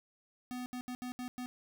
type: tone bursts at uneven times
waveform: square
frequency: 249.2 Hz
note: B3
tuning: 16 cents sharp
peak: -39 dBFS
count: 6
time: 0.51-0.66 / 0.73-0.81 / 0.88-0.95 / 1.02-1.12 / 1.19-1.28 / 1.38-1.46 s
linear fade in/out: 0 ms
effects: none